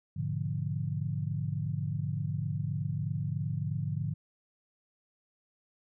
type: chord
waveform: sine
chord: G# diminished seventh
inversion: none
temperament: equal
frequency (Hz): 103.83 / 123.47 / 146.83 / 174.61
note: G#2 / B2 / D3 / F3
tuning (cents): 0 / 0 / 0 / 0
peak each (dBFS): -35 / -39 / -33 / -39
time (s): 0.16-4.14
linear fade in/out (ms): 10
effects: none